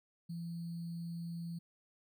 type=tone with sample-and-hold; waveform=sine; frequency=169 Hz; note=E3; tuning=43 cents sharp; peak=-39 dBFS; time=0.29-1.59 s; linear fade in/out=10 ms; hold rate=4410 Hz; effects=none